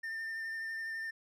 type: tone with vibrato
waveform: triangle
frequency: 1803 Hz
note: A6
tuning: 42 cents sharp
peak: -35 dBFS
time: 0.03-1.11 s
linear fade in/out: 10 ms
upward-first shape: sine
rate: 12 Hz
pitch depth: 15 cents each way
effects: none